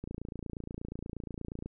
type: click train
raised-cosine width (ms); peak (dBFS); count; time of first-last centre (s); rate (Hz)
3; -26; 47; 0.04-1.66; 28.4
effects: none